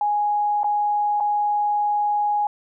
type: tone with dropouts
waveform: sine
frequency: 830 Hz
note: G#5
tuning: 1 cent flat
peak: -18 dBFS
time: 0.01-2.47 s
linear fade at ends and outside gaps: 2 ms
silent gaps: 0.633-0.643 / 1.201-1.206 s
effects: none